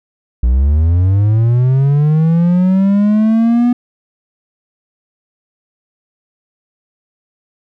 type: linear sweep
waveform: triangle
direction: up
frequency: 57.5 to 245.6 Hz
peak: -6 dBFS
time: 0.43-3.73 s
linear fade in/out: 5 ms
effects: none